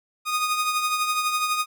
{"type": "tone with tremolo", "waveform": "sawtooth", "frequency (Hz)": 1238, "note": "D#6", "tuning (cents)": -9, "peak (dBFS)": -16, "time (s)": [0.25, 1.66], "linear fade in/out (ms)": 50, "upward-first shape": "triangle", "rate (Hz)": 12, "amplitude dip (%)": 55, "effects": []}